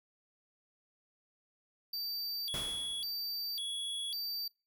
square tone with vibrato, 3951 Hz, B7, in tune, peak -36 dBFS, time 1.93-4.48 s, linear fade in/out 5 ms, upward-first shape square, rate 0.91 Hz, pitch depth 280 cents each way
pink noise with exponential decay, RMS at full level -40 dBFS, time 2.54-3.28 s, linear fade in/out 0 ms, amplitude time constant 160 ms
effects noise-tail reverb RT60 0.3 s tail -24 dB re dry

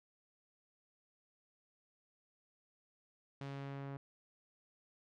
sawtooth tone with low-pass filter sweep, 138.59 Hz, C#3, in tune, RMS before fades -45 dBFS, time 3.41-3.97 s, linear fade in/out 2 ms, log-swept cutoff 4600 to 1500 Hz, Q 0.76, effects none

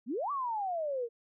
sine exponential two-way sweep, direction up then down, 207.7 to 1174.7 to 452.1 Hz, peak -31 dBFS, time 0.06-1.09 s, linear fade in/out 50 ms, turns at 0.31 s, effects none

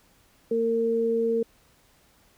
sine tone pair together, 228.8 / 457.8 Hz, A#3 / A#4, -32 / -31 cents, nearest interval octave, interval 1201 cents, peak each -29 / -22 dBFS, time 0.51-1.43 s, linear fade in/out 5 ms, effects pink hiss -61 dBFS RMS until 2.37 s

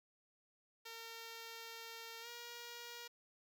5% pulse tone with pitch glide, 457.3 to 475.1 Hz, A#4 to A#4, -33 to +33 cents, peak -37 dBFS, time 0.85-3.08 s, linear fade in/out 10 ms, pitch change +66 cents, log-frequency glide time 2.21-2.28 s, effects none

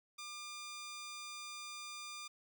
10% pulse tone, 1200 Hz, D6, 37 cents sharp, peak -37 dBFS, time 0.18-2.28 s, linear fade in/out 10 ms, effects none

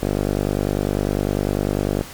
5% pulse tone with low-pass filter, 50 Hz, G1, 35 cents sharp, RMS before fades -21 dBFS, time 0.01-2.03 s, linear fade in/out 10 ms, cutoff 780 Hz, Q 0.71, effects pink hiss -37 dBFS RMS until 2.13 s + MP3 96 kbps

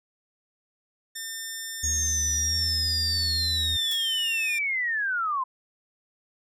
10% pulse tone, 1800 Hz, A6, 39 cents sharp, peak -24 dBFS, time 1.15-4.59 s, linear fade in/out 10 ms
triangle tone with pitch glide, 76 to 80.99 Hz, D#2 to E2, -40 to -30 cents, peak -28 dBFS, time 1.83-3.77 s, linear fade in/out 10 ms, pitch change +110 cents, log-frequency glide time 2.21-2.77 s
sine linear sweep, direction down, 6645 to 1005 Hz, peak -24 dBFS, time 1.83-5.44 s, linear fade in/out 10 ms
blue noise with exponential decay, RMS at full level -32 dBFS, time 3.91-4.04 s, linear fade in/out 5 ms, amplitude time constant 27 ms
effects none

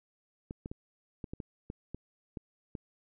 clicks, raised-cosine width 3 ms, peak -26 dBFS, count 10, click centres 0.509 / 0.659 / 0.715 / 1.242 / 1.335 / 1.402 / 1.701 / 1.946 / 2.372 / 2.752 s, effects none

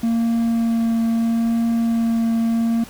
triangle tone with vibrato, 229.6 Hz, A#3, 26 cents flat, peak -14 dBFS, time 0.03-2.84 s, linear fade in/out 5 ms, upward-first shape triangle, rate 0.76 Hz, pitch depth 12 cents each way, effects pink hiss -41 dBFS RMS until 2.89 s

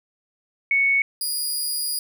sine / 15% pulse tone pair in turn, 2217 / 4877 Hz, C#7 / D#8, 0 / -35 cents, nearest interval octave + major second, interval 1365 cents, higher second, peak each -16 / -17 dBFS, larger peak first, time 0.71-1.02 / 1.21-1.99 s, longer second, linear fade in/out 2 ms, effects none

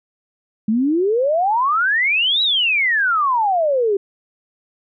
sine exponential two-way sweep, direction up then down, 207.7 to 3951 to 384 Hz, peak -14 dBFS, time 0.68-3.97 s, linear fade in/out 5 ms, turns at 2.42 s, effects none

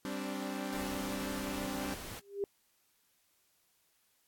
sawtooth chord, G suspended fourth, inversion none, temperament equal with one note detuned, 196 / 261.6 / 291 Hz, G3 / C4 / D4, 0 / 0 / -16 cents, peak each -37 dBFS, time 0.05-1.94 s, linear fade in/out 0 ms
pink noise, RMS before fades -45 dBFS, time 0.72-2.2 s, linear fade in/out 10 ms
sine tone with exponential growth, 400.6 Hz, G4, 38 cents sharp, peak -28 dBFS, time 2.2-2.44 s, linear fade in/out 1 ms, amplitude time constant 52 ms
effects white hiss -73 dBFS RMS until 4.27 s + AAC 64 kbps

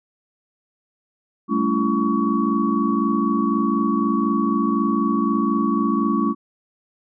sine tone cluster, 196.5 / 220.5 / 282.2 / 336.7 / 1125 Hz, G3 / A3 / C#4 / E4 / C#6, +4 / +4 / +31 / +37 / +25 cents, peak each -26 / -21 / -23 / -25 / -24 dBFS, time 1.48-6.35 s, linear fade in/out 50 ms, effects none

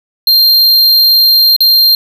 square tone with dropouts, 4186 Hz, C8, in tune, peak -5 dBFS, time 0.27-1.95 s, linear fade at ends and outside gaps 2 ms, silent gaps 1.564-1.605 s, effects none

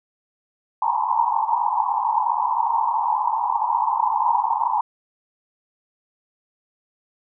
white band-pass noise, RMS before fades -21 dBFS, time 0.82-4.81 s, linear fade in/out 2 ms, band 840 to 1000 Hz, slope 96 dB/octave, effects none

